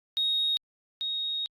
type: tone pair in turn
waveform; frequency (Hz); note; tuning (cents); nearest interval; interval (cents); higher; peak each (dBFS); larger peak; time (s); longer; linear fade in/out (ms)
sine; 3749 / 3749; A#7 / A#7; +9 / +9; unison; 0; neither; -23 / -28; first; 0.17-0.57 / 1.01-1.46; second; 0
effects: tanh soft clip ceiling -19 dBFS + Opus 48 kbps